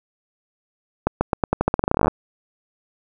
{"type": "accelerating click train", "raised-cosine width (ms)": 1, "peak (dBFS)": -3, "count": 21, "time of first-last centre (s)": [1.07, 2.08], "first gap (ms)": 140, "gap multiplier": 0.87, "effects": []}